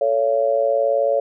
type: tone with amplitude modulation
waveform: sine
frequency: 562 Hz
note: C#5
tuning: 24 cents sharp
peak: -11 dBFS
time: 0.01-1.2 s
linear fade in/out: 5 ms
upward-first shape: sine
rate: 119 Hz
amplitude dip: 95%
effects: none